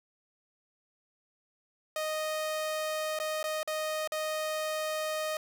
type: tone with dropouts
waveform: sawtooth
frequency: 621 Hz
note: D#5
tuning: 3 cents flat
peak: -27 dBFS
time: 1.96-5.37 s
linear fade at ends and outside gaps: 2 ms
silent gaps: 3.189-3.199 / 3.429-3.44 / 3.631-3.675 / 4.075-4.12 s
effects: none